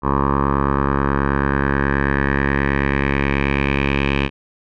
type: tone with low-pass filter sweep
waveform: 10% pulse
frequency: 69.3 Hz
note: C#2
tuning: in tune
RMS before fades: -18 dBFS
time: 0.02-4.3 s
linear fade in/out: 50 ms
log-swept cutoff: 1100 to 2700 Hz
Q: 4.2
effects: none